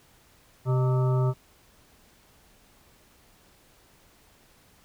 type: harmonic tone with a mistuned harmonic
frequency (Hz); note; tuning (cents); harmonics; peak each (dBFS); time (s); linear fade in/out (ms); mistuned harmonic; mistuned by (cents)
129.5; C3; -17; 1 / 3 / 5 / 7 / 9 / 10; -21 / -31 / -35 / -38 / -40 / -41; 0.65-1.34; 50; 5; -82
effects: pink hiss -59 dBFS RMS until 4.84 s